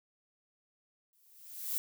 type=noise with exponential growth; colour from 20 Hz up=violet; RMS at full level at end=-32 dBFS; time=1.13-1.78 s; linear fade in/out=0 ms; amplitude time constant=140 ms; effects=none